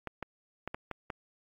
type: clicks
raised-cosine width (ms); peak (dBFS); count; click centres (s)
0.5; -21; 6; 0.073 / 0.227 / 0.676 / 0.745 / 0.913 / 1.102
effects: AAC 64 kbps